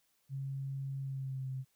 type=tone with pitch glide; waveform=sine; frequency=136.2 to 131.56 Hz; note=C#3 to C3; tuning=-30 to +10 cents; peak=-36 dBFS; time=0.29-1.65 s; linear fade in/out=50 ms; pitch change=-60 cents; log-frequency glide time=1-1.48 s; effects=white hiss -75 dBFS RMS until 1.75 s